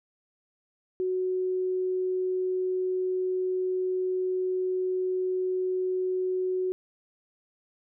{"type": "tone", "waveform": "sine", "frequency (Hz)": 370, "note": "F#4", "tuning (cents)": 0, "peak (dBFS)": -25, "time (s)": [1, 6.72], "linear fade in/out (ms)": 0, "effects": []}